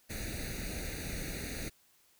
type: noise with comb filter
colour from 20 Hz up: pink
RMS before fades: -39 dBFS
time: 0.09-1.7 s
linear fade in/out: 20 ms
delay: 0.47 ms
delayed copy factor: +0.95
effects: white hiss -67 dBFS RMS until 2.19 s